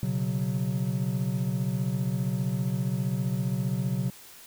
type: chord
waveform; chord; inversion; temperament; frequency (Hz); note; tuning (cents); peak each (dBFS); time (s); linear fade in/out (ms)
triangle; B suspended second; none; equal; 123.47 / 138.59 / 185; B2 / C#3 / F#3; 0 / 0 / 0; -28; 0.03-4.1; 0
effects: white hiss -49 dBFS RMS until 4.46 s